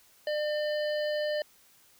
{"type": "harmonic tone", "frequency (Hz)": 601, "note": "D5", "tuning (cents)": 40, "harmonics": [1, 3, 5, 7, 8], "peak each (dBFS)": [-28, -38, -42, -45, -46], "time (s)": [0.27, 1.42], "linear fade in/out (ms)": 2, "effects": ["white hiss -61 dBFS RMS until 1.99 s"]}